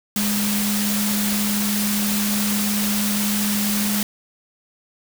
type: tone in noise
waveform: sine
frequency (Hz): 206.6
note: G#3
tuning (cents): -9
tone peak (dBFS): -21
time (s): 0.16-4.03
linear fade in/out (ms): 2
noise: white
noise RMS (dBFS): -24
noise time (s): 0.16-4.03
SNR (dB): 0
effects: none